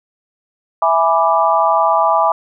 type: chord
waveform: sine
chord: E dominant seventh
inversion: none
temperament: equal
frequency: 659.3 / 830.6 / 987.8 / 1174.7 Hz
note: E5 / G#5 / B5 / D6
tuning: 0 / 0 / 0 / 0 cents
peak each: -16 dBFS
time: 0.82-2.32 s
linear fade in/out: 2 ms
effects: none